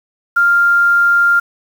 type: tone with quantisation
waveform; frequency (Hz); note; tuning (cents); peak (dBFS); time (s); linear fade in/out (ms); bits
sine; 1396.9; F6; 0; -8; 0.36-1.4; 10; 6
effects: none